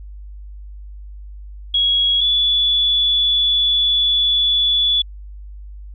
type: tone pair in turn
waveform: sine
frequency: 3322 / 3437 Hz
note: G#7 / A7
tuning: 0 / -41 cents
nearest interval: minor second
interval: 59 cents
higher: second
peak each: -13 dBFS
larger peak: neither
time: 1.74-2.21 / 2.21-5.02 s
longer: second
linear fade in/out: 5 ms
effects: added 50 Hz sine -32 dBFS peak until 5.94 s